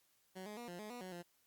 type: tone with pitch steps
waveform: 15% pulse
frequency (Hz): 187.1 / 210.1 / 239.5 / 175.6 / 212.1 / 243.7 / 185 / 174.1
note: F#3 / G#3 / A#3 / F3 / G#3 / B3 / F#3 / F3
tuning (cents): +20 / +20 / +47 / +10 / +37 / -23 / 0 / -5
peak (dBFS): -40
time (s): 0.35-1.23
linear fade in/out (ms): 20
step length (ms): 110
effects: white hiss -75 dBFS RMS until 1.46 s + Opus 48 kbps